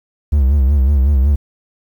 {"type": "tone with vibrato", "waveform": "triangle", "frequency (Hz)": 69, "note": "C#2", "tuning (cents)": -7, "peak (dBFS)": -7, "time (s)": [0.32, 1.36], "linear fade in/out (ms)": 10, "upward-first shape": "sine", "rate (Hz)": 5.4, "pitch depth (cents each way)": 120, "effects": ["8-bit"]}